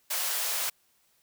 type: high-pass noise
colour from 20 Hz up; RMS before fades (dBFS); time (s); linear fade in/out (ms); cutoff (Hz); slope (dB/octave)
white; -30; 0.1-0.7; 10; 520; 24
effects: white hiss -68 dBFS RMS until 1.22 s